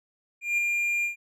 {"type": "tone with ADSR envelope", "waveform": "triangle", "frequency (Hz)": 2400, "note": "D7", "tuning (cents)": 37, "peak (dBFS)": -19, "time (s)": [0.41, 1.16], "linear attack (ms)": 170, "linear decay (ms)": 5, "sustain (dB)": -3, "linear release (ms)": 120, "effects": []}